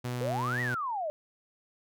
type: tone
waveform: sawtooth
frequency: 123.47 Hz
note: B2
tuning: in tune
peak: -28 dBFS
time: 0.04-0.75 s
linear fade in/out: 10 ms
type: exponential two-way sweep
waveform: sine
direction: up then down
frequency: 465.2 to 1975.5 to 585 Hz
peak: -30 dBFS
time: 0.21-1.1 s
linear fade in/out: 0 ms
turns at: 0.61 s
effects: none